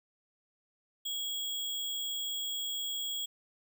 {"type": "tone with sample-and-hold", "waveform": "sine", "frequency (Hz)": 3322, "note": "G#7", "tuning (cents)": 0, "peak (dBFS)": -33, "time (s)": [1.05, 3.26], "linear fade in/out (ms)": 10, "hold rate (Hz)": 11025, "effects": []}